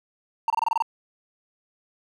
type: tone bursts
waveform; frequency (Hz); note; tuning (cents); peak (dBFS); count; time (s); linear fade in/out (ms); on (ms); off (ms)
triangle; 913; A#5; -36; -17; 8; 0.48-0.823; 2; 21; 25
effects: none